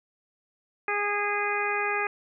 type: harmonic tone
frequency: 411 Hz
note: G#4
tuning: 18 cents flat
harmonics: 1 / 2 / 3 / 4 / 5 / 6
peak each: -32 / -32 / -32 / -32 / -32 / -32 dBFS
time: 0.88-2.07 s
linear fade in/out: 2 ms
effects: none